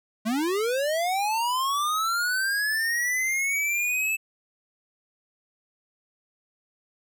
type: linear sweep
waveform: square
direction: up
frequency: 207.7 to 2637 Hz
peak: -24 dBFS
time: 0.25-4.17 s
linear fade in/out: 20 ms
effects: none